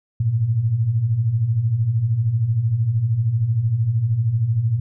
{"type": "beating tone pair", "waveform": "sine", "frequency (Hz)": [103.83, 116.83], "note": ["G#2", "A#2"], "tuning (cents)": [0, 4], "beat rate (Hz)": 13, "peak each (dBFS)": [-24, -17], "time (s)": [0.2, 4.8], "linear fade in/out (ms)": 5, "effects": []}